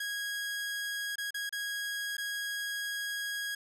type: tone with dropouts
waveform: sawtooth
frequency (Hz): 1648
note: G#6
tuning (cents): -14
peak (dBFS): -30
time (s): 0-3.55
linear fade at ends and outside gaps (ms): 5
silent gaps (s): 1.157-1.181 / 1.307-1.343 / 1.494-1.525 / 2.169-2.18
effects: resampled to 32000 Hz + 12-bit